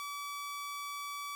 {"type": "tone", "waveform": "sawtooth", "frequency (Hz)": 1148, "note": "D6", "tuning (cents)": -40, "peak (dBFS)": -35, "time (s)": [0, 1.35], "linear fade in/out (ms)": 0, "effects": []}